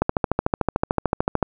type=click train; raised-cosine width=1 ms; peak=-4 dBFS; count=20; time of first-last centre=0.02-1.427 s; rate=13.5 Hz; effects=none